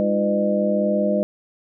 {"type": "tone cluster", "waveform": "sine", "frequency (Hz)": [203.8, 307.2, 348.7, 502, 607], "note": ["G#3", "D#4", "F4", "B4", "D#5"], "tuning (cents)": [-32, -22, -3, 28, -43], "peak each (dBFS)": [-21, -29, -29, -25, -21], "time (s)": [0, 1.23], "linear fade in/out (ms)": 0, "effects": []}